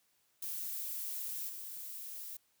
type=noise with level steps; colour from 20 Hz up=violet; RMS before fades=-40 / -45 dBFS; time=0.42-2.37 s; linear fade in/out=5 ms; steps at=1.48 s; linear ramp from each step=20 ms; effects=white hiss -74 dBFS RMS until 2.6 s + high-pass 60 Hz 12 dB/octave

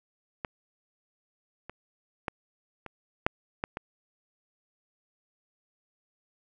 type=clicks; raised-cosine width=0.5 ms; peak=-17 / -25 / -15 / -25 / -7 / -14 / -19 dBFS; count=7; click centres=0.448 / 1.696 / 2.282 / 2.863 / 3.265 / 3.639 / 3.771 s; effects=none

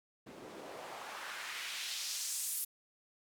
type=noise with band-pass filter sweep; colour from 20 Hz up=white; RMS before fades=-42 dBFS; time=0.26-2.65 s; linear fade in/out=10 ms; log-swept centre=250 to 12000 Hz; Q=1.3; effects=none

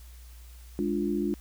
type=chord; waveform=sine; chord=D diminished; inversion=second; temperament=equal; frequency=207.7 / 293.7 / 349.2 Hz; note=Ab3 / D4 / F4; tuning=0 / 0 / 0 cents; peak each=-30 dBFS; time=0.79-1.34 s; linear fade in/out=0 ms; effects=added 60 Hz sine -45 dBFS peak until 1.4 s + white hiss -57 dBFS RMS until 1.4 s

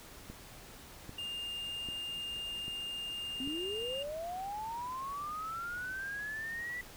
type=click train; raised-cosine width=3 ms; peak=-32 dBFS; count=5; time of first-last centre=0.3-3.475 s; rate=1.26 Hz
type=tone; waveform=triangle; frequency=2812 Hz; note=F7; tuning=11 cents sharp; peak=-36 dBFS; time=1.18-4.03 s; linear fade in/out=5 ms
type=linear sweep; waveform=sine; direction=up; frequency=249.6 to 1975.5 Hz; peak=-37 dBFS; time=3.4-6.81 s; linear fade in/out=2 ms
effects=pink hiss -52 dBFS RMS until 6.96 s

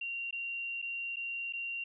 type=tone with dropouts; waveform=sine; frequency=2761 Hz; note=F7; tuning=20 cents flat; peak=-35 dBFS; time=0.01-1.84 s; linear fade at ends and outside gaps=5 ms; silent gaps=0.31-0.326 / 0.818-0.824 / 1.16-1.167 / 1.526-1.534 s; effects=none

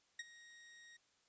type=tone with ADSR envelope; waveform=sawtooth; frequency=1878 Hz; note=A#6; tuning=12 cents sharp; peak=-37 dBFS; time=0.19-0.97 s; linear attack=5 ms; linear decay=30 ms; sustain=-17 dB; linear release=7 ms; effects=white hiss -75 dBFS RMS until 1.28 s + resampled to 16000 Hz

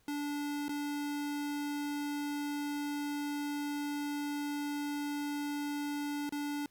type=tone with dropouts; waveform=square; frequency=290.5 Hz; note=D4; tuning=19 cents flat; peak=-35 dBFS; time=0.08-6.66 s; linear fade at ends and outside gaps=2 ms; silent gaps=0.683-0.692 / 6.293-6.323 s; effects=pink hiss -70 dBFS RMS until 6.7 s

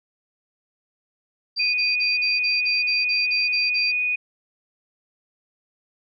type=tone bursts; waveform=sine; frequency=4699 Hz; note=D8; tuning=in tune; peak=-23 dBFS; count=11; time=1.56-3.92 s; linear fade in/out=20 ms; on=180 ms; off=38 ms
type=tone; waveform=sine; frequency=2477 Hz; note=D#7; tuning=8 cents flat; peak=-20 dBFS; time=1.59-4.16 s; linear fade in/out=10 ms
effects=none

